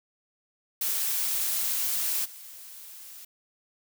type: noise with level steps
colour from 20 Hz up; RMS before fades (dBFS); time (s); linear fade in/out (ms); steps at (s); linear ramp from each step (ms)
blue; -28 / -45; 0.81-3.25; 5; 2.24; 20
effects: none